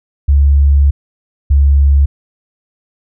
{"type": "tone pair in turn", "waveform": "sine", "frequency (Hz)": [70.5, 70.09], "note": ["C#2", "C#2"], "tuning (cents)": [30, 20], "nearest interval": "unison", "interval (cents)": 10, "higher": "first", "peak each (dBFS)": -5, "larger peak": "neither", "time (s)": [[0.28, 0.91], [1.5, 2.06]], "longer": "first", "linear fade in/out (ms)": 10, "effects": []}